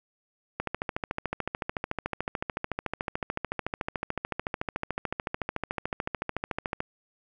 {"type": "click train", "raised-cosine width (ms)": 0.5, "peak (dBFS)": -14, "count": 86, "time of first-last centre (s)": [0.6, 6.804], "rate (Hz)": 13.7, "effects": []}